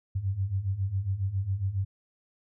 sine beating tone pair, 92.5 / 99.8 Hz, F#2 / G2, 0 / +32 cents, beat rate 7.3 Hz, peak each -32 / -28 dBFS, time 0.15-1.85 s, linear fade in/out 10 ms, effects none

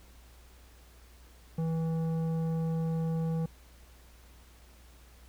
triangle tone with tanh clipping, 162.8 Hz, E3, 21 cents flat, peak -30 dBFS, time 1.58-3.46 s, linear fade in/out 5 ms, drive 15 dB, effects added 60 Hz sine -54 dBFS peak until 5.28 s + pink hiss -60 dBFS RMS until 5.28 s

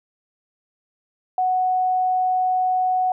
sine tone, 740 Hz, F#5, in tune, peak -17 dBFS, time 1.38-3.12 s, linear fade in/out 2 ms, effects none

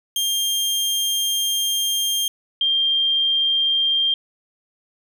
sawtooth / sine tone pair in turn, 3200 / 3188 Hz, G7 / G7, +35 / +28 cents, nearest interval unison, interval 7 cents, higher first, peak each -16 dBFS, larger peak neither, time 0.16-2.28 / 2.61-4.14 s, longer first, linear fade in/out 2 ms, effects none

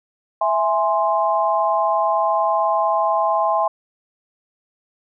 sine chord, E augmented, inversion none, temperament equal, 659.3 / 830.6 / 1046.5 Hz, E5 / G#5 / B#5, 0 / 0 / 0 cents, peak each -20 dBFS, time 0.41-3.68 s, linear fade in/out 5 ms, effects none

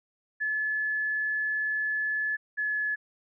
sine tone pair in turn, 1721 / 1709.1 Hz, A6 / G#6, -39 / +49 cents, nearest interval unison, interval 12 cents, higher first, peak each -26 dBFS, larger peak neither, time 0.4-2.37 / 2.57-2.96 s, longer first, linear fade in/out 20 ms, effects none

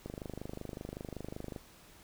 click train, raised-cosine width 2 ms, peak -27 dBFS, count 39, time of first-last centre 0.06-1.562 s, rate 25.3 Hz, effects pink hiss -58 dBFS RMS until 2.03 s

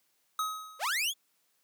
square tone with exponential decay, 1269 Hz, D#6, 34 cents sharp, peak -28 dBFS, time 0.39-1.04 s, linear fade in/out 2 ms, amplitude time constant 140 ms
sawtooth linear sweep, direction up, 460.7 to 3501 Hz, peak -25 dBFS, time 0.79-1.14 s, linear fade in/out 50 ms
effects white hiss -73 dBFS RMS until 1.63 s + high-pass 150 Hz 12 dB/octave

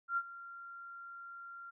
sine tone with ADSR envelope, 1382 Hz, F6, 19 cents flat, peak -29 dBFS, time 0.08-1.71 s, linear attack 90 ms, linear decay 52 ms, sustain -17 dB, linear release 17 ms, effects none

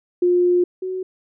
sine tone pair in turn, 355.4 / 372.4 Hz, F4 / F#4, +30 / +11 cents, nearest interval minor second, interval 81 cents, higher second, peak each -13 / -23 dBFS, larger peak first, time 0.22-0.64 / 0.82-1.03 s, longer first, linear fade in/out 5 ms, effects none

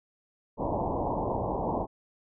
white low-pass noise, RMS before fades -30 dBFS, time 0.57-1.87 s, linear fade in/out 50 ms, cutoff 1000 Hz, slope 96 dB/octave, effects none

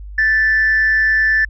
sine tone with amplitude modulation, 1760 Hz, A6, in tune, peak -8 dBFS, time 0.18-1.45 s, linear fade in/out 5 ms, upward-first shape sine, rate 208 Hz, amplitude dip 45%, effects tanh soft clip ceiling -7 dBFS + added 50 Hz sine -29 dBFS peak until 1.49 s

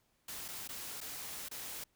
white noise with dropouts, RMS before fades -44 dBFS, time 0.28-1.84 s, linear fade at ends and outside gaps 5 ms, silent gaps 0.482-0.485 / 0.677-0.689 / 1.006-1.012 / 1.486-1.512 s, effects pink hiss -75 dBFS RMS until 1.95 s

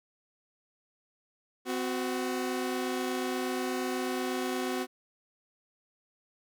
sawtooth tone pair together, 256.1 / 370 Hz, C4 / F#4, -37 / 0 cents, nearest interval tritone, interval 637 cents, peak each -29 / -29 dBFS, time 1.65-4.87 s, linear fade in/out 50 ms, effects none

